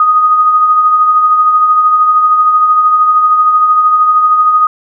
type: tone with tremolo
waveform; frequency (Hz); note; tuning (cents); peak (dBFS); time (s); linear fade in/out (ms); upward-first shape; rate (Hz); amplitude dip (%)
sine; 1244.5; D#6; 0; -3; 0-4.67; 2; triangle; 13; 45
effects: none